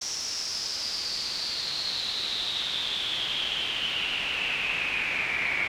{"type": "noise with band-pass filter sweep", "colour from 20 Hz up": "brown", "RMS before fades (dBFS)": -30, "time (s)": [0.01, 5.68], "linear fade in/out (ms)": 10, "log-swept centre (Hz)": [5700, 2200], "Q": 8.5, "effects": []}